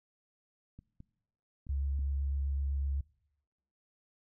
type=clicks; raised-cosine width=5 ms; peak=-37 dBFS; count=4; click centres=0.79 / 1.004 / 1.668 / 1.991 s
type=tone with vibrato; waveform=sine; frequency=69.3 Hz; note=C#2; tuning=in tune; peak=-30 dBFS; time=1.69-3.01 s; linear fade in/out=5 ms; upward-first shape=sine; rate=7.9 Hz; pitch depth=14 cents each way
effects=noise-tail reverb RT60 0.9 s tail -23 dB re dry